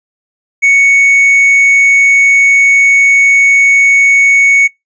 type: tone with hard clipping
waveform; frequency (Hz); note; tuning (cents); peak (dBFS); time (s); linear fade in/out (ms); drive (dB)
triangle; 2222; C#7; +4; -5; 0.62-4.68; 20; 6
effects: noise-tail reverb RT60 0.2 s tail -26 dB re dry + resampled to 16000 Hz